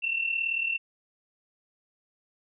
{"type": "tone pair together", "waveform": "sine", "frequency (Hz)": [2700, 2738], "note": ["E7", "F7"], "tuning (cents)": [41, -35], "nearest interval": "unison", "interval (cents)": 24, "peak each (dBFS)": [-27, -32], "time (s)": [0.02, 0.78], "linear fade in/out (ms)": 20, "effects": []}